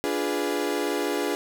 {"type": "chord", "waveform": "35% pulse", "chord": "D diminished seventh", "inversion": "none", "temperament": "equal", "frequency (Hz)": [293.7, 349.2, 415.3, 493.9], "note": ["D4", "F4", "Ab4", "Cb5"], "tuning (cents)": [0, 0, 0, 0], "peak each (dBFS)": [-28, -29, -27, -31], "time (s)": [0.04, 1.35], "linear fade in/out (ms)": 0, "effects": []}